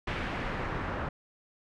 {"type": "noise with low-pass filter sweep", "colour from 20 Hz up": "pink", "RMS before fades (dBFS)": -34, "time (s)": [0.07, 1.09], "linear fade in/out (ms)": 5, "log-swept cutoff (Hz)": [2400, 1400], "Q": 1.3, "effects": []}